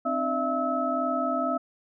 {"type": "tone cluster", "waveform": "sine", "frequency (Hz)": [260.2, 302.5, 607, 671, 1297], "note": ["C4", "D#4", "D#5", "E5", "E6"], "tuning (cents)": [-9, -49, -43, 31, -28], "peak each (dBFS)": [-30, -36, -35, -28, -29], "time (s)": [0.05, 1.58], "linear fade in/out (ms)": 10, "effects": []}